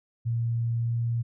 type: tone with pitch glide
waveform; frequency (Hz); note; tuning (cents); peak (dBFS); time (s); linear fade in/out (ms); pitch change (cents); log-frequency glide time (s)
sine; 116.54 to 117.22; A#2 to A#2; 0 to +10; -24; 0.25-1.23; 20; +10; 0.78-0.92
effects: none